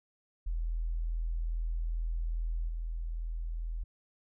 sine tone with level steps, 41.2 Hz, E1, in tune, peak -30 / -33 dBFS, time 0.46-3.84 s, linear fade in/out 10 ms, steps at 2.68 s, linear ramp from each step 10 ms, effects none

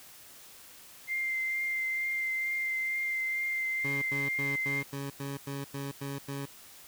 sine tone with vibrato, 2093 Hz, C7, in tune, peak -29 dBFS, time 1.07-4.84 s, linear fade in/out 50 ms, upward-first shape triangle, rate 2.2 Hz, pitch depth 16 cents each way
20% pulse tone bursts, 139.3 Hz, C#3, 9 cents sharp, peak -30 dBFS, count 10, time 3.84-6.459 s, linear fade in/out 10 ms, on 180 ms, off 91 ms
effects white hiss -52 dBFS RMS until 6.87 s

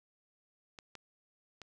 clicks, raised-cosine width 0.2 ms, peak -30 dBFS, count 3, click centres 0.788 / 0.953 / 1.617 s, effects none

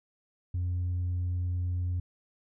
triangle tone with tanh clipping, 89.1 Hz, F2, 35 cents sharp, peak -28 dBFS, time 0.54-2 s, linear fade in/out 5 ms, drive 6 dB, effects none

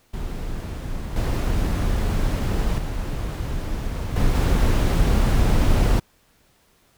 brown noise with level steps, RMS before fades -29 / -21 / -26 / -19 / -17 dBFS, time 0.13-6 s, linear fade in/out 10 ms, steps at 1.16 / 2.78 / 4.16 / 4.35 s, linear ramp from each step 2 ms, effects pink hiss -60 dBFS RMS until 6.97 s

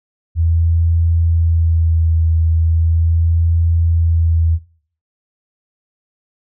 sine tone with vibrato, 82.41 Hz, E2, in tune, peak -11 dBFS, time 0.35-4.59 s, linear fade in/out 50 ms, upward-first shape sine, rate 0.38 Hz, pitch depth 21 cents each way, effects noise-tail reverb RT60 0.5 s tail -18 dB re dry

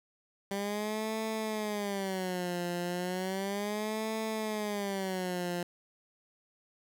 15% pulse tone with vibrato, 196.5 Hz, G3, 4 cents sharp, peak -26 dBFS, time 0.51-5.63 s, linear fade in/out 2 ms, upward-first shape sine, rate 0.34 Hz, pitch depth 200 cents each way, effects none

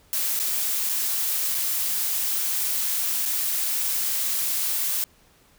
blue noise with dropouts, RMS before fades -25 dBFS, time 0.13-5.04 s, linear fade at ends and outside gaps 0 ms, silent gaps 0.391-0.399 / 0.891-0.895 / 1.545-1.549 / 3.254-3.259 s, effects pink hiss -58 dBFS RMS until 5.58 s

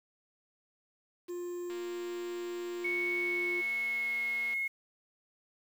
triangle tone, 352.1 Hz, F4, 14 cents sharp, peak -34 dBFS, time 1.28-3.62 s, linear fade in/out 20 ms
click train, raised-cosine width 0.2 ms, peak -32 dBFS, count 662, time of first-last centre 1.7-4.537 s, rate 233 Hz
sine tone with pitch glide, 2217 to 2168 Hz, C#7 to C#7, 0 to -39 cents, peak -30 dBFS, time 2.84-4.68 s, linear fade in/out 10 ms, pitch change -39 cents, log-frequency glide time 3.2-4.21 s
effects low-pass 4000 Hz 12 dB/octave + 9-bit

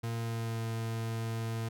40% pulse tone with pitch glide, 115.4 to 113.35 Hz, A#2 to A#2, -17 to -48 cents, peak -32 dBFS, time 0.03-1.69 s, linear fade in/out 10 ms, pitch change -31 cents, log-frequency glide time 0.15-0.64 s, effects none

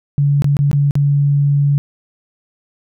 sine tone with dropouts, 142.6 Hz, C#3, 49 cents sharp, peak -10 dBFS, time 0.18-1.78 s, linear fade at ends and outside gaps 0 ms, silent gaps 0.421-0.444 / 0.568-0.59 / 0.714-0.73 / 0.909-0.954 s, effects none

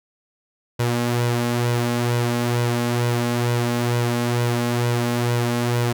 sawtooth tone with flanger, 119.9 Hz, A#2, 49 cents sharp, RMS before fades -21 dBFS, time 0.79-5.93 s, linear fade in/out 10 ms, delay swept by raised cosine 2 to 3.7 ms, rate 2.2 Hz, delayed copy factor +0.5, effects none

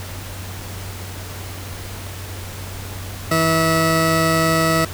20% pulse tone pair together, 162.1 / 648.4 Hz, E3 / E5, -29 / -29 cents, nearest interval 2 octaves, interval 2400 cents, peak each -13 dBFS, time 3.31-4.85 s, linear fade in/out 5 ms, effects added 94 Hz sine -31 dBFS peak until 4.93 s + pink hiss -34 dBFS RMS until 4.93 s

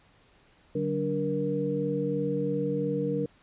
sine tone cluster, 146.6 / 189.6 / 290.5 / 471 Hz, D3 / F#3 / D4 / A#4, -3 / +43 / -19 / +18 cents, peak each -33 / -33 / -32 / -29 dBFS, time 0.75-3.26 s, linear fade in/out 5 ms, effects pink hiss -61 dBFS RMS until 3.42 s + resampled to 8000 Hz

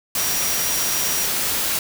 sine tone in noise, 5720 Hz, F8, 41 cents sharp, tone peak -26 dBFS, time 0.18-1.26 s, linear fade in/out 2 ms, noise white, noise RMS -22 dBFS, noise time 0.15-1.79 s, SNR -7 dB, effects none

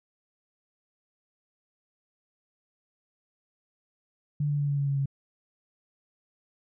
sine tone with pitch steps, 146.83 / 145.31 / 143.81 / 142.32 / 140.85 / 139.39 / 137.95 Hz, D3 / D3 / D3 / C#3 / C#3 / C#3 / C#3, 0 / -18 / -36 / +46 / +28 / +10 / -8 cents, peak -24 dBFS, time 4.4-5.058 s, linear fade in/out 5 ms, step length 94 ms, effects none

